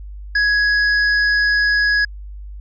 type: tone with hard clipping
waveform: triangle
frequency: 1670 Hz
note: G#6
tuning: 9 cents sharp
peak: -15 dBFS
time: 0.35-2.05 s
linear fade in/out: 5 ms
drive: 15 dB
effects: added 50 Hz sine -30 dBFS peak until 2.6 s + resampled to 16000 Hz